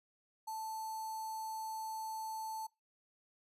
square tone with notch filter, 880 Hz, A5, in tune, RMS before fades -42 dBFS, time 0.47-2.67 s, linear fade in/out 10 ms, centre 2600 Hz, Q 0.66, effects noise-tail reverb RT60 0.2 s tail -22 dB re dry + resampled to 32000 Hz

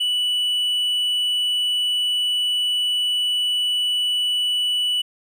triangle tone, 2960 Hz, F#7, in tune, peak -17 dBFS, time 0-5.02 s, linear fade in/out 10 ms, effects none

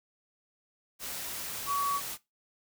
sine tone in noise, 1130 Hz, C#6, 33 cents sharp, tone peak -27 dBFS, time 1.66-2.01 s, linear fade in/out 50 ms, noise white, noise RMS -38 dBFS, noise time 0.99-2.18 s, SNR +8 dB, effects noise-tail reverb RT60 0.2 s tail -19 dB re dry

